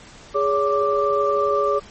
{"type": "tone cluster", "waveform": "sine", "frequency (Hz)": [413.6, 566, 1176], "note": ["G#4", "C#5", "D6"], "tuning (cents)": [-7, 36, 2], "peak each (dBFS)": -21, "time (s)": [0.34, 1.8], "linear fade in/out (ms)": 20, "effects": ["pink hiss -44 dBFS RMS until 1.9 s", "MP3 32 kbps"]}